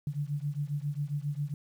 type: beating tone pair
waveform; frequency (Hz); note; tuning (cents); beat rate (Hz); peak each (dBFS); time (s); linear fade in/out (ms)
sine; 142.1 / 149.5; C#3 / D3; +43 / +31; 7.4; -33 / -34; 0.07-1.54; 2
effects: 10-bit